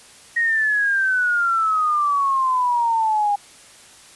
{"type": "exponential sweep", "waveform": "sine", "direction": "down", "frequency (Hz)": [1886, 809], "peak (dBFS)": -16, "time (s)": [0.36, 3.36], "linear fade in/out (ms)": 10, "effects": ["white hiss -46 dBFS RMS until 4.15 s", "resampled to 24000 Hz"]}